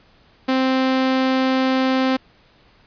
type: tone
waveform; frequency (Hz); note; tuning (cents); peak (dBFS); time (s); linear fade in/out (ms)
sawtooth; 261.6; C4; 0; -12; 0.48-2.17; 10
effects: pink hiss -54 dBFS RMS until 2.86 s + resampled to 11025 Hz